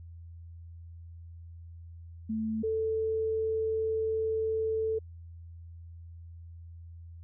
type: tone pair in turn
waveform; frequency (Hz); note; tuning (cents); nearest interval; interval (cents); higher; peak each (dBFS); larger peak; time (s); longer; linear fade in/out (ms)
sine; 220 / 441.4; A3 / A4; 0 / +5; octave; 1205; second; -29 / -27; second; 2.29-2.63 / 2.63-4.99; second; 10
effects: added 84 Hz sine -44 dBFS peak until 7.23 s